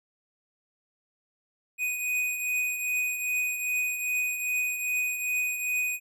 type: beating tone pair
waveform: square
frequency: 2489 / 2491.5 Hz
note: D#7 / D#7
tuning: 0 / +2 cents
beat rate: 2.5 Hz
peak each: -28 / -36 dBFS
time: 1.78-6 s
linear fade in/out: 50 ms
effects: none